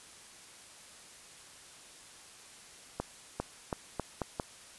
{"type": "accelerating click train", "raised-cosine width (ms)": 1, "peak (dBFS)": -18, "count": 6, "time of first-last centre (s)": [3, 4.398], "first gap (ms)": 400, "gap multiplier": 0.82, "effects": ["white hiss -53 dBFS RMS until 4.78 s", "resampled to 24000 Hz"]}